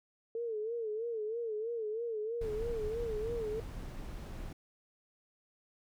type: tone with vibrato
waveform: sine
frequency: 447.4 Hz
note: A4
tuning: 29 cents sharp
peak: -34 dBFS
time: 0.35-3.6 s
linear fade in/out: 2 ms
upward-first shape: sine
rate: 3.1 Hz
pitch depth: 100 cents each way
type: noise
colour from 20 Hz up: brown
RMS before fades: -42 dBFS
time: 2.41-4.53 s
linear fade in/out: 5 ms
effects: none